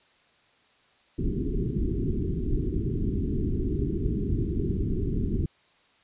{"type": "low-pass noise", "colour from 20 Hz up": "pink", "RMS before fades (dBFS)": -27, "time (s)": [1.18, 5.46], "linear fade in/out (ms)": 5, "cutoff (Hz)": 410, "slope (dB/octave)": 96, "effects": ["white hiss -62 dBFS RMS until 6.03 s", "resampled to 8000 Hz"]}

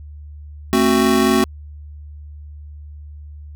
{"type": "chord", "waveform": "square", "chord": "F# diminished", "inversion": "first", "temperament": "just", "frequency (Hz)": [222, 266.4, 370], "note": ["A3", "C4", "F#4"], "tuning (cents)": [16, 31, 0], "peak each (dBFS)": -18, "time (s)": [0.73, 1.44], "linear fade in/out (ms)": 0, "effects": ["added 74 Hz sine -33 dBFS peak until 3.55 s"]}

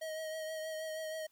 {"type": "tone with vibrato", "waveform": "square", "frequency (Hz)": 632, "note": "D#5", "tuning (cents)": 27, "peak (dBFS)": -39, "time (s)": [0.01, 1.27], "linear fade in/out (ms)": 10, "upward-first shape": "triangle", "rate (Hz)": 6.3, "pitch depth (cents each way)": 28, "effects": ["white hiss -73 dBFS RMS until 1.31 s"]}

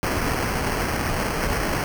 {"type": "noise with sample-and-hold", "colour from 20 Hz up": "pink", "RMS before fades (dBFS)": -24, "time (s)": [0.03, 1.84], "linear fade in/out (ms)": 0, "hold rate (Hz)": 3675, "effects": []}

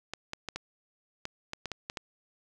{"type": "clicks", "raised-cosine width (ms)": 0.2, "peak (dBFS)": -18, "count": 10, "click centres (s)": [0.136, 0.334, 0.487, 0.56, 1.254, 1.534, 1.657, 1.717, 1.899, 1.972], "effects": []}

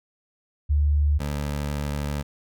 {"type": "tone pair in turn", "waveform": ["sine", "20% pulse"], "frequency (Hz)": [73.42, 72.62], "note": ["D2", "D2"], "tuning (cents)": [0, -19], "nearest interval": "unison", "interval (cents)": 19, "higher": "first", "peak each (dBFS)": [-17, -21], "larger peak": "first", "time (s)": [[0.69, 1.19], [1.19, 2.23]], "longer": "second", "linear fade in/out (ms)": 20, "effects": []}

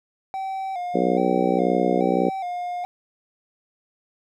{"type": "tone with vibrato", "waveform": "triangle", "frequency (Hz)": 740, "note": "F#5", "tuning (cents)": 0, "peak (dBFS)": -24, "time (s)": [0.34, 2.85], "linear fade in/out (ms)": 0, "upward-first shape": "square", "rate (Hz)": 1.2, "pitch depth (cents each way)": 68}
{"type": "harmonic tone", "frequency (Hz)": 61.74, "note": "B1", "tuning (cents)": 0, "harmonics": [3, 4, 5, 6, 7, 8, 9], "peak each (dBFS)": [-26, -26, -26, -26, -26, -26, -26], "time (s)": [0.94, 2.3], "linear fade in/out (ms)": 10}
{"effects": []}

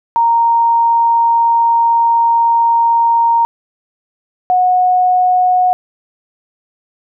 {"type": "tone pair in turn", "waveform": "sine", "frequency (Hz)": [929, 730.4], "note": ["A#5", "F#5"], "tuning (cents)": [-6, -23], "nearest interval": "major third", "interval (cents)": 417, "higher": "first", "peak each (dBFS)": -8, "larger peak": "neither", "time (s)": [[0.16, 3.45], [4.5, 5.73]], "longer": "first", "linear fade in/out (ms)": 0, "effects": []}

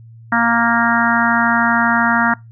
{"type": "harmonic tone", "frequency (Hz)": 233.1, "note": "A#3", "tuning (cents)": 0, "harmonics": [1, 3, 4, 5, 6, 7, 8], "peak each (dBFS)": [-18, -22, -19, -22, -18, -20, -22], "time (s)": [0.32, 2.34], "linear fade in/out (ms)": 5, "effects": ["noise-tail reverb RT60 0.2 s tail -23 dB re dry", "added 114 Hz sine -37 dBFS peak until 2.51 s"]}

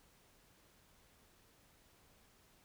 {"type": "silence", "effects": ["pink hiss -68 dBFS RMS until 2.64 s"]}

